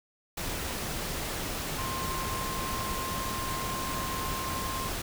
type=tone in noise; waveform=sine; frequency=1056 Hz; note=C6; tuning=16 cents sharp; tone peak=-35 dBFS; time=1.78-4.89 s; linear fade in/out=5 ms; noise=pink; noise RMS=-34 dBFS; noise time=0.37-5.02 s; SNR=-4 dB; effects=none